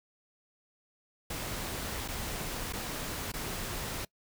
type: noise with dropouts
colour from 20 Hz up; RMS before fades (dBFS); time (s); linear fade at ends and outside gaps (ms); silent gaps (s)
pink; -37; 1.3-4.05; 5; 2.079-2.084 / 2.726-2.733 / 3.319-3.337
effects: noise-tail reverb RT60 0.1 s tail -23 dB re dry